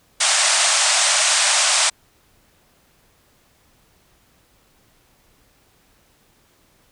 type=band-pass noise; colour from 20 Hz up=white; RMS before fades=-17 dBFS; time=0.2-1.9 s; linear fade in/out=10 ms; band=580 to 9300 Hz; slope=96 dB/octave; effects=pink hiss -58 dBFS RMS until 6.91 s